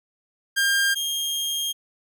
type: tone pair in turn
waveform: sawtooth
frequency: 1603 / 3226 Hz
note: G6 / G7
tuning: +38 / +49 cents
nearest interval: octave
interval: 1211 cents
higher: second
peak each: -15 / -21 dBFS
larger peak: first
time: 0.56-0.95 / 0.95-1.73 s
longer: second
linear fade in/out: 20 ms
effects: none